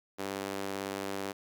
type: tone with high-pass filter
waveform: sawtooth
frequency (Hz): 98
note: G2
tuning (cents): 0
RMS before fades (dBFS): -37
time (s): 0.18-1.33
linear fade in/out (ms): 20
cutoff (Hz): 340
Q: 1.1
effects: none